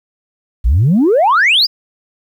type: exponential sweep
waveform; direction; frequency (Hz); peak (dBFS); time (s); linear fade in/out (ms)
sine; up; 50.9 to 5190; -6; 0.64-1.67; 20
effects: tanh soft clip ceiling -5 dBFS + 8-bit